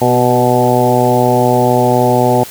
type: harmonic tone with a mistuned harmonic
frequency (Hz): 123.47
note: B2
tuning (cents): 0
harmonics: 1 / 2 / 3 / 4 / 5 / 6 / 7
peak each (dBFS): -16 / -16 / -16 / -16 / -16 / -16 / -16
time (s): 0.01-2.44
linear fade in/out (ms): 10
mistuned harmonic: 3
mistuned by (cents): +19
effects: white hiss -31 dBFS RMS until 2.5 s